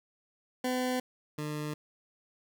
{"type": "tone pair in turn", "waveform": "20% pulse", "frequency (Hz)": [253.1, 150.49], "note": ["B3", "D3"], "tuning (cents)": [43, 43], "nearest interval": "major sixth", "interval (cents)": 900, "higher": "first", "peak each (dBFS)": [-24, -29], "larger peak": "first", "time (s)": [[0.64, 1], [1.38, 1.74]], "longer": "neither", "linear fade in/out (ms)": 5, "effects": []}